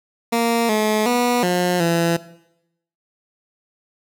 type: tone with pitch steps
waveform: 15% pulse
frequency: 232.6 / 214.5 / 243.6 / 178.7 / 168.5 Hz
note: A#3 / A3 / B3 / F3 / E3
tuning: -4 / -44 / -24 / +40 / +38 cents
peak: -10 dBFS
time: 0.32-2.17 s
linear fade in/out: 10 ms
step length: 370 ms
effects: noise-tail reverb RT60 0.8 s tail -17 dB re dry